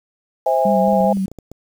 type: chord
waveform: sine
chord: C augmented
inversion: none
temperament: just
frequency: 523.3 / 654.1 / 817.6 Hz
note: C5 / E5 / G#5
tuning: 0 / -14 / -27 cents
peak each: -18 dBFS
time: 0.46-1.13 s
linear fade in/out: 5 ms
type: tone with vibrato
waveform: sine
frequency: 196 Hz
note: G3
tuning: in tune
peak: -17 dBFS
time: 0.65-1.26 s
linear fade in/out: 5 ms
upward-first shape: sine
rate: 4.8 Hz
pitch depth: 52 cents each way
type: clicks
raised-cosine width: 2 ms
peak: -22 dBFS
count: 9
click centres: 0.881 / 0.931 / 1.007 / 1.043 / 1.171 / 1.281 / 1.316 / 1.387 / 1.516 s
effects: 7-bit